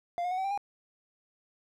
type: tone with pitch steps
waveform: triangle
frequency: 696 / 717.6 / 739.9 / 762.9 / 786.7 / 811.1 Hz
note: F5 / F5 / F#5 / G5 / G5 / G#5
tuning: -6 / +47 / 0 / -47 / +6 / -41 cents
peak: -27 dBFS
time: 0.18-0.576 s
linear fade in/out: 0 ms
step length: 66 ms
effects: none